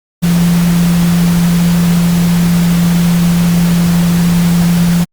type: tone in noise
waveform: sine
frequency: 172.3 Hz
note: F3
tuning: 23 cents flat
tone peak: -7 dBFS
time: 0.22-5.05 s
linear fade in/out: 20 ms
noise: pink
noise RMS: -21 dBFS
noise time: 0.22-5.05 s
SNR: +11 dB
effects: Opus 48 kbps